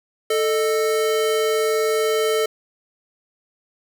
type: tone pair together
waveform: square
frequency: 440 / 615.8 Hz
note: A4 / D#5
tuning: 0 / -18 cents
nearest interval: tritone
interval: 582 cents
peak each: -19 / -26 dBFS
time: 0.3-2.46 s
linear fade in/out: 5 ms
effects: none

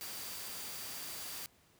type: tone in noise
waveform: sine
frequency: 4699 Hz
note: D8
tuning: in tune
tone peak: -52 dBFS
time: 0.01-1.46 s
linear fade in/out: 0 ms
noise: white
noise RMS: -44 dBFS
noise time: 0.01-1.46 s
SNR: -11 dB
effects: pink hiss -67 dBFS RMS until 1.79 s + high-pass 60 Hz 12 dB/octave

